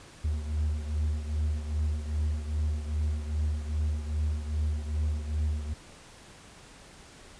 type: beating tone pair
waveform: triangle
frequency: 75.2 / 77.7 Hz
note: D2 / D#2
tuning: +42 / -2 cents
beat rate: 2.5 Hz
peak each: -26 / -32 dBFS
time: 0.24-5.74 s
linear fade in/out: 10 ms
effects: pink hiss -51 dBFS RMS until 7.39 s + resampled to 22050 Hz